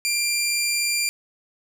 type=tone; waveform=15% pulse; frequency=2381 Hz; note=D7; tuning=23 cents sharp; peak=-14 dBFS; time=0.05-1.09 s; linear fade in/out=0 ms; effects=none